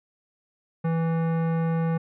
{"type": "tone with hard clipping", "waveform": "sine", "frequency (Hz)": 164.4, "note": "E3", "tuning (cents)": -4, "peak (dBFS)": -24, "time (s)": [0.84, 1.98], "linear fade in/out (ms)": 10, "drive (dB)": 16, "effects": ["resampled to 8000 Hz"]}